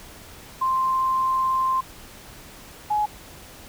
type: tone pair in turn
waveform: sine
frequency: 1047 / 841.4 Hz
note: C6 / G#5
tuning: +1 / +22 cents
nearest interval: major third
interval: 379 cents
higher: first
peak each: -19 dBFS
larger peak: neither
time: 0.61-1.81 / 2.9-3.06 s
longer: first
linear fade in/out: 10 ms
effects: pink hiss -44 dBFS RMS until 3.68 s